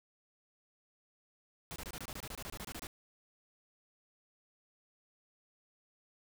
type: noise bursts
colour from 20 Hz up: pink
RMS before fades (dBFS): -44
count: 16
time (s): 1.71-2.869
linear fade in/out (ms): 0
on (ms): 49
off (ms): 25
effects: none